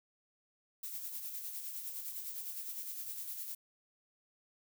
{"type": "noise with tremolo", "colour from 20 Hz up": "violet", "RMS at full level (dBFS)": -41, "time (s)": [0.83, 3.55], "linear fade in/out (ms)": 5, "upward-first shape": "sine", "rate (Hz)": 9.8, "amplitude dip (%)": 45, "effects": []}